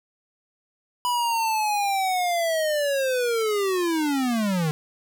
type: linear sweep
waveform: square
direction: down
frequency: 987.8 to 148.4 Hz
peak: -22 dBFS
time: 1.05-4.71 s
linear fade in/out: 0 ms
effects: none